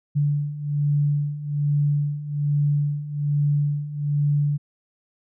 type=beating tone pair; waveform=sine; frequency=144.8 / 146 Hz; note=D3 / D3; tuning=-24 / -10 cents; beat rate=1.2 Hz; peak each=-25 / -21 dBFS; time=0.15-4.58 s; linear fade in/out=20 ms; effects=none